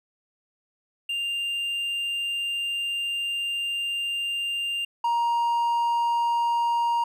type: tone pair in turn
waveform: triangle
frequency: 2794 / 940 Hz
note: F7 / A#5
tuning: 0 / +14 cents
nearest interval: octave + perfect fifth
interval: 1886 cents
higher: first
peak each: -24 / -19 dBFS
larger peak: second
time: 1.09-4.85 / 5.04-7.04 s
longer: first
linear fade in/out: 5 ms
effects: none